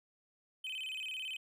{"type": "tone with vibrato", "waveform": "triangle", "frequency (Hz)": 2791, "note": "F7", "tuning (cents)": -2, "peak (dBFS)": -37, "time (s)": [0.64, 1.37], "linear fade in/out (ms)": 5, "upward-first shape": "square", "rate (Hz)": 18, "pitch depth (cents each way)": 170, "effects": []}